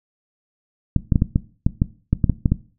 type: clicks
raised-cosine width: 5 ms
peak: -3 dBFS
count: 12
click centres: 0.963 / 1.122 / 1.158 / 1.221 / 1.359 / 1.665 / 1.819 / 2.13 / 2.242 / 2.297 / 2.458 / 2.52 s
effects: noise-tail reverb RT60 0.4 s tail -18 dB re dry